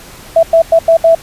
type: tone bursts at uneven times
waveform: sine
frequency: 659.3 Hz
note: E5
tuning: in tune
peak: -3 dBFS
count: 5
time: 0.36-0.43 / 0.53-0.62 / 0.72-0.79 / 0.88-0.97 / 1.04-1.15 s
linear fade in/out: 5 ms
effects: pink hiss -34 dBFS RMS until 1.22 s + resampled to 32000 Hz